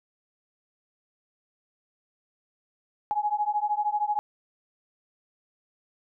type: beating tone pair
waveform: sine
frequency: 830.6 / 843.6 Hz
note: G#5 / G#5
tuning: 0 / +27 cents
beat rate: 13 Hz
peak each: -27 dBFS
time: 3.11-4.19 s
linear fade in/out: 0 ms
effects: none